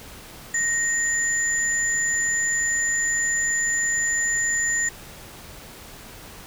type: tone pair together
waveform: sine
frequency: 1864.7 / 7049 Hz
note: A#6 / A8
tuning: 0 / +2 cents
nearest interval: octave + major seventh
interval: 2302 cents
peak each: -23 / -23 dBFS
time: 0.54-4.89 s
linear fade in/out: 5 ms
effects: pink hiss -42 dBFS RMS until 6.46 s